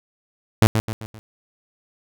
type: tone with echo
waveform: sawtooth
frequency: 110.1 Hz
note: A2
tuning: 2 cents sharp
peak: -6 dBFS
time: 0.62-0.67 s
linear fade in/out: 0 ms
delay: 130 ms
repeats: 4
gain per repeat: -7 dB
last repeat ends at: 1.19 s
effects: none